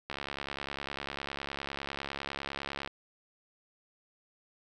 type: click train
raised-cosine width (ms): 0.3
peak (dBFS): -20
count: 195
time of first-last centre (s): 0.1-2.875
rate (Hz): 69.9
effects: none